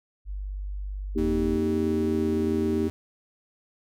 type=tone; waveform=sine; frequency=49 Hz; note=G1; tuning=in tune; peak=-30 dBFS; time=0.25-1.59 s; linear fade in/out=50 ms
type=chord; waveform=sine; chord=Eb major; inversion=second; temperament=equal; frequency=233.1 / 311.1 / 392 Hz; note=Bb3 / Eb4 / G4; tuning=0 / 0 / 0 cents; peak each=-27 dBFS; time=1.15-2.89 s; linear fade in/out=20 ms
type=tone with pitch glide; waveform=square; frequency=87.31 to 86.81 Hz; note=F2 to F2; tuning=0 to -10 cents; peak=-33 dBFS; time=1.18-2.9 s; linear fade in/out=0 ms; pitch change=-10 cents; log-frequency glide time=2-2.38 s
effects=none